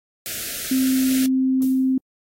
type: band-stop noise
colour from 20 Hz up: white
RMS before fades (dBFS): -28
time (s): 0.26-1.26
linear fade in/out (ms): 0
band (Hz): 700 to 1300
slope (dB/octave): 96
type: tone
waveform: sine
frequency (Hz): 261.6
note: C4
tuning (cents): 0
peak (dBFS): -16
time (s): 0.71-1.98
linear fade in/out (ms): 5
type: noise with exponential decay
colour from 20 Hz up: violet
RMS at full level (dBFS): -32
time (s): 1.62-2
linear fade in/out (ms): 0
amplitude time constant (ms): 82
effects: AAC 48 kbps